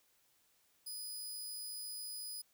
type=tone; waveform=15% pulse; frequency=4977 Hz; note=D#8; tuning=in tune; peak=-36 dBFS; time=0.86-2.42 s; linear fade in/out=10 ms; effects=white hiss -73 dBFS RMS until 2.53 s